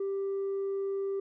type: tone with tanh clipping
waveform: triangle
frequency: 392.6 Hz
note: G4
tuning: 3 cents sharp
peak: -30 dBFS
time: 0-1.2 s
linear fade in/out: 5 ms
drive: 6 dB
effects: none